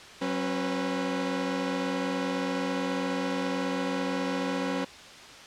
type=tone cluster; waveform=sawtooth; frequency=186 / 271.7 / 494.1 Hz; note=F#3 / C#4 / B4; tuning=+9 / -35 / +1 cents; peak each=-30 / -26 / -30 dBFS; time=0.21-4.85 s; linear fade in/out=10 ms; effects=white hiss -46 dBFS RMS until 5.46 s + low-pass 5000 Hz 12 dB/octave